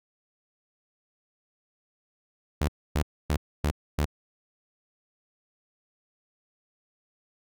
sawtooth tone bursts, 74.2 Hz, D2, 18 cents sharp, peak -19 dBFS, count 5, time 2.61-4.055 s, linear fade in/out 5 ms, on 73 ms, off 270 ms, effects none

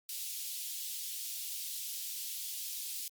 white high-pass noise, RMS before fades -40 dBFS, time 0.09-3.08 s, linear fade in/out 2 ms, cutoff 3000 Hz, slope 24 dB/octave, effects Opus 48 kbps

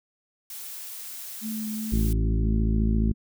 blue noise, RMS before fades -38 dBFS, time 0.5-2.13 s, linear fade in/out 2 ms
sine tone with vibrato, 217.1 Hz, A3, 23 cents flat, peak -29 dBFS, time 1.41-3.14 s, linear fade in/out 50 ms, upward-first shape sine, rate 2.7 Hz, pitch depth 17 cents each way
harmonic tone, 54.5 Hz, A1, 16 cents flat, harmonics 1 / 2 / 3 / 4 / 5 / 6 / 7, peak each -22 / -28 / -32 / -34 / -36 / -38 / -39 dBFS, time 1.92-3.12 s, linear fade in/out 5 ms
effects none

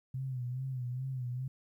sine tone with vibrato, 127.9 Hz, C3, 39 cents flat, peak -34 dBFS, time 0.14-1.48 s, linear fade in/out 5 ms, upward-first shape sine, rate 2.4 Hz, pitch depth 75 cents each way, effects 12-bit

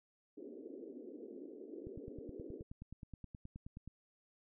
pink band-pass noise, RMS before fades -50 dBFS, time 0.37-2.63 s, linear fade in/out 10 ms, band 260 to 470 Hz, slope 48 dB/octave
click train, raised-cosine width 5 ms, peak -36 dBFS, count 20, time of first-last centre 1.87-3.876 s, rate 9.47 Hz
effects none

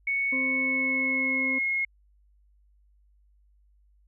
sine tone with pitch glide, 2217 to 2161 Hz, C#7 to C#7, 0 to -45 cents, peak -24 dBFS, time 0.07-1.85 s, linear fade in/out 5 ms, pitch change -45 cents, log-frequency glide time 0.39-1.6 s
harmonic tone, 262.3 Hz, C4, 4 cents sharp, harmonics 1 / 2 / 4, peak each -31 / -39 / -44 dBFS, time 0.32-1.59 s, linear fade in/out 10 ms
effects added 50 Hz sine -59 dBFS peak until 4.07 s

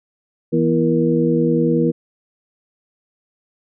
sine tone cluster, 163.9 / 243.5 / 334 / 472.6 Hz, E3 / B3 / E4 / A#4, -10 / -24 / +23 / +24 cents, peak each -19 dBFS, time 0.52-1.92 s, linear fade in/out 20 ms, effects none

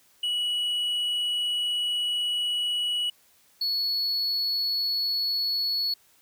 triangle tone pair in turn, 2931 / 4392 Hz, F#7 / C#8, -17 / -17 cents, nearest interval perfect fifth, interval 700 cents, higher second, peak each -23 dBFS, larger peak neither, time 0.23-3.1 / 3.61-5.94 s, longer first, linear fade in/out 5 ms, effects white hiss -61 dBFS RMS until 6.21 s

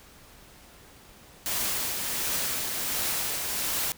white noise with tremolo, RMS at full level -28 dBFS, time 1.46-3.92 s, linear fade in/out 0 ms, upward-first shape triangle, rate 1.4 Hz, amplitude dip 35%, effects pink hiss -52 dBFS RMS until 3.97 s

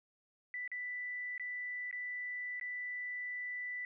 sine tone with dropouts, 1980 Hz, B6, 4 cents sharp, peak -38 dBFS, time 0.54-3.85 s, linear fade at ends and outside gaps 1 ms, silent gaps 0.677-0.716 / 1.379-1.397 / 1.912-1.927 / 2.598-2.612 s, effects none

